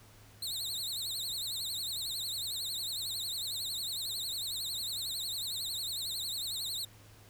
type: tone with vibrato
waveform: sawtooth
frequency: 3988 Hz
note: B7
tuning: 16 cents sharp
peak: -32 dBFS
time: 0.42-6.85 s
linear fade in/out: 5 ms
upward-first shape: triangle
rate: 11 Hz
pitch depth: 200 cents each way
effects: added 105 Hz sine -57 dBFS peak until 7.29 s + pink hiss -59 dBFS RMS until 7.29 s